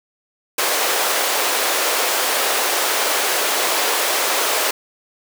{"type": "high-pass noise", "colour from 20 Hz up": "pink", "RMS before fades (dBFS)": -19, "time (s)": [0.58, 4.71], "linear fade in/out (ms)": 5, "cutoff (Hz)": 430, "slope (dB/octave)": 24, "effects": []}